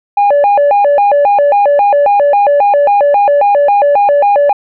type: tone with vibrato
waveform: sine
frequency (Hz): 684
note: F5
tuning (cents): -36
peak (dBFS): -3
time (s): 0.17-4.53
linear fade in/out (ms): 5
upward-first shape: square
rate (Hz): 3.7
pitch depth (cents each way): 300
effects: tanh soft clip ceiling -4 dBFS